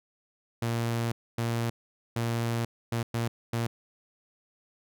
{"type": "tone bursts at uneven times", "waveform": "sawtooth", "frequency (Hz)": 116.54, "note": "A#2", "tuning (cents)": 0, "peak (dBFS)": -23, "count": 6, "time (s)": [[0.62, 1.12], [1.38, 1.7], [2.16, 2.65], [2.92, 3.03], [3.14, 3.28], [3.53, 3.67]], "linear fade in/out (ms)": 5, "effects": []}